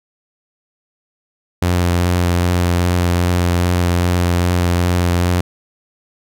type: tone with vibrato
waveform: sawtooth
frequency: 88.1 Hz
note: F2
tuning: 16 cents sharp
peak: -9 dBFS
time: 1.62-5.41 s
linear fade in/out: 5 ms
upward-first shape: sine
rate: 2.5 Hz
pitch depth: 16 cents each way
effects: none